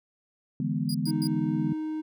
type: chord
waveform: sine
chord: E dominant seventh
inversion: third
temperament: equal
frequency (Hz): 146.83 / 164.81 / 207.7 / 246.9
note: D3 / E3 / G#3 / B3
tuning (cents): 0 / 0 / 0 / 0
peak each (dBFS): -31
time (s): 0.6-1.73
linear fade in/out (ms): 2
type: tone bursts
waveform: sawtooth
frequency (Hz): 4879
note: D#8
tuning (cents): -35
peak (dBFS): -31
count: 3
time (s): 0.89-1.272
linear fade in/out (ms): 2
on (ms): 54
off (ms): 110
type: tone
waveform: triangle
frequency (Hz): 311.2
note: D#4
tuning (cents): 0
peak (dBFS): -27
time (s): 1.06-2.02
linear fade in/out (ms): 20
effects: none